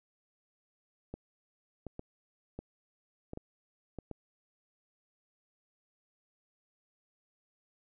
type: clicks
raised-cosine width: 2 ms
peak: -27 dBFS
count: 8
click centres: 1.14 / 1.867 / 1.994 / 2.59 / 3.334 / 3.374 / 3.987 / 4.113 s
effects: none